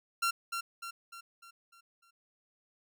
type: tone with echo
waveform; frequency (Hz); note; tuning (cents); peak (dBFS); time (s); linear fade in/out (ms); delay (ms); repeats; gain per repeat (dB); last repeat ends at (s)
sawtooth; 1370; F6; -34; -24; 0.22-0.31; 10; 300; 6; -6; 2.11
effects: none